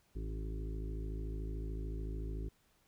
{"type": "harmonic tone with a mistuned harmonic", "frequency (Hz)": 53.6, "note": "A1", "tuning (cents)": -45, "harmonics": [1, 2, 3, 5, 6, 7, 8], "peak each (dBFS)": [-38, -48, -49, -51, -54, -51, -57], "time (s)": [0.15, 2.49], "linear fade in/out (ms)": 10, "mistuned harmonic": 5, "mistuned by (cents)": 20, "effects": ["pink hiss -72 dBFS RMS until 2.87 s"]}